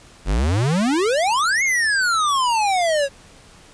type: exponential two-way sweep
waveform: square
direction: up then down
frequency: 42 to 2203 to 539 Hz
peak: -17 dBFS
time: 0.25-3.09 s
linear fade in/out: 50 ms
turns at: 1.63 s
effects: pink hiss -47 dBFS RMS until 3.73 s + resampled to 22050 Hz